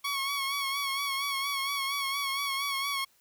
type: tone with vibrato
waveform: 15% pulse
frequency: 1108.7 Hz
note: C#6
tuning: in tune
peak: -23 dBFS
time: 0.04-3.05 s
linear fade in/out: 10 ms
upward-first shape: sine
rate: 4.3 Hz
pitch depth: 43 cents each way
effects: white hiss -66 dBFS RMS until 3.2 s